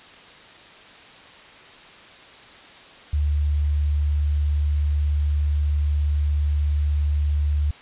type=tone; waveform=sine; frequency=73.6 Hz; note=D2; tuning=4 cents sharp; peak=-18 dBFS; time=3.13-7.71 s; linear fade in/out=5 ms; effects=white hiss -45 dBFS RMS until 7.81 s + resampled to 8000 Hz